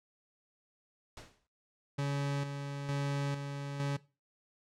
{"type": "noise with exponential decay", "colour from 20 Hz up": "pink", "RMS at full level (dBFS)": -45, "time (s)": [1.17, 1.47], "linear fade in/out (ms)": 1, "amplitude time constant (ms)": 64}
{"type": "tone with tremolo", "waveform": "40% pulse", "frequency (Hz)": 141.2, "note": "C#3", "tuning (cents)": 32, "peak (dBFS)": -30, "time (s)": [1.98, 3.97], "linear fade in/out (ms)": 10, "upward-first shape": "square", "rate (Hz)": 1.1, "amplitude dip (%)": 50}
{"effects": ["noise-tail reverb RT60 0.3 s tail -19 dB re dry", "low-pass 7000 Hz 12 dB/octave"]}